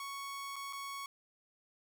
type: tone with dropouts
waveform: sawtooth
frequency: 1110 Hz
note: C#6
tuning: 2 cents sharp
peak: -37 dBFS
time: 0-1.06 s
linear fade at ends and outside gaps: 2 ms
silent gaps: 0.559-0.563 / 0.727-0.731 s
effects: 12-bit